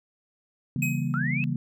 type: chord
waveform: sine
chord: C# diminished seventh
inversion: none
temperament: equal with one note detuned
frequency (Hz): 138.59 / 164.81 / 196 / 237.8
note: C#3 / E3 / G3 / Bb3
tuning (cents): 0 / 0 / 0 / +35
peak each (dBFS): -28 / -30 / -34 / -31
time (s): 0.76-1.56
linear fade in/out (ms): 2
type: tone with exponential decay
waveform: square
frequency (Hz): 2532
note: D#7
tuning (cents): +30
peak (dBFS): -24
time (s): 0.82-1.19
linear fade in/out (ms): 5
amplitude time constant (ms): 79
type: linear sweep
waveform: sine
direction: up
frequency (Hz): 1292 to 2642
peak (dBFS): -28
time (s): 1.14-1.44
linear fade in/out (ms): 0
effects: none